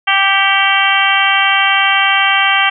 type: harmonic tone with a mistuned harmonic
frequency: 392 Hz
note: G4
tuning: in tune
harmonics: 2 / 3 / 4 / 5 / 6 / 7 / 8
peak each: -17 / -17 / -17 / -17 / -17 / -17 / -17 dBFS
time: 0.07-2.7 s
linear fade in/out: 10 ms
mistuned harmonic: 6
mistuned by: -45 cents
effects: none